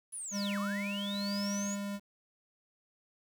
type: linear two-way sweep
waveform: sine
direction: down then up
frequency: 10548 to 1012 to 6960 Hz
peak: -38 dBFS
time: 0.12-1.76 s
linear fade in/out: 20 ms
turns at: 0.59 s
type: tone with tremolo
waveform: square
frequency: 201.5 Hz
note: G3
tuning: 48 cents sharp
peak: -33 dBFS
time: 0.31-2 s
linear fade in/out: 50 ms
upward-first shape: sine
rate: 1.1 Hz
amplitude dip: 30%
effects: 10-bit